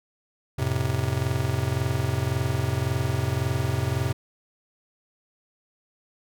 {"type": "chord", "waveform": "square", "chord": "F major", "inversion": "none", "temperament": "just", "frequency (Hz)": [87.31, 109.13, 130.96], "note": ["F2", "A2", "C3"], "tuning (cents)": [0, -14, 2], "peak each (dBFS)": [-30, -29, -27], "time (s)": [0.58, 4.13], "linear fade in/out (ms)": 10, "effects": []}